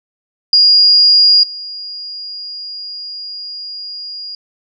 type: tone with level steps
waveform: sine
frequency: 4851 Hz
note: D#8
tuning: 45 cents flat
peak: -5 / -24 dBFS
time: 0.53-4.35 s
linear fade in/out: 2 ms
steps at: 1.43 s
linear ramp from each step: 5 ms
effects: none